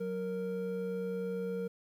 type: tone pair together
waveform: triangle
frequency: 184.69 / 465.4 Hz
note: F#3 / A#4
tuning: -3 / -3 cents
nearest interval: octave + major third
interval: 1600 cents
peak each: -36 / -33 dBFS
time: 0-1.68 s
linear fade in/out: 10 ms
effects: 11-bit